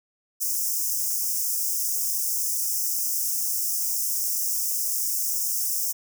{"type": "high-pass noise", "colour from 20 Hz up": "white", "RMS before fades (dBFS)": -26, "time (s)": [0.4, 5.93], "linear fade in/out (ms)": 20, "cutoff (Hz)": 5200, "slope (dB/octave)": 96, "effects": []}